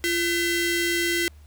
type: ring-modulated tone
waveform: sawtooth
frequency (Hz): 1179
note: D6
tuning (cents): +6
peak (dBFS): -15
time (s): 0.04-1.28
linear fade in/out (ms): 0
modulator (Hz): 835
effects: added 74 Hz sine -45 dBFS peak until 1.46 s + pink hiss -60 dBFS RMS until 1.46 s